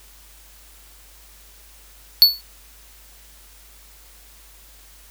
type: tone with exponential decay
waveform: square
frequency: 4435 Hz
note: C#8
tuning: in tune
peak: -4 dBFS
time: 2.22-2.41 s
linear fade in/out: 0 ms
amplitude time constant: 40 ms
effects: added 50 Hz sine -49 dBFS peak until 5.1 s + white hiss -49 dBFS RMS until 5.1 s